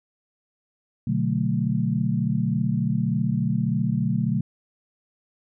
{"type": "chord", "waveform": "sine", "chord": "B minor seventh", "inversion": "none", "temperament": "equal", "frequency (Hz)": [123.47, 146.83, 185, 220], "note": ["B2", "D3", "F#3", "A3"], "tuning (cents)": [0, 0, 0, 0], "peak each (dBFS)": -26, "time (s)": [1.07, 4.41], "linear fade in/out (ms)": 5, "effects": []}